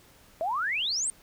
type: exponential sweep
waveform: sine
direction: up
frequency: 621 to 9010 Hz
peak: -26 dBFS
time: 0.41-1.1 s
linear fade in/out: 0 ms
effects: pink hiss -57 dBFS RMS until 1.22 s